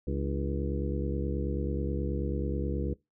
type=harmonic tone with a mistuned harmonic; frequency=69.3 Hz; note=C#2; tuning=in tune; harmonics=1 / 2 / 3 / 4 / 5 / 6 / 7; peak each=-32 / -35 / -37 / -38 / -39 / -40 / -40 dBFS; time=0.07-2.94 s; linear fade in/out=5 ms; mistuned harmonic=4; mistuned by=+120 cents; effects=noise-tail reverb RT60 0.2 s tail -22 dB re dry